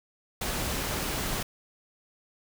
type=noise; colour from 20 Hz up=pink; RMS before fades=-31 dBFS; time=0.41-1.43 s; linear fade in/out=5 ms; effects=none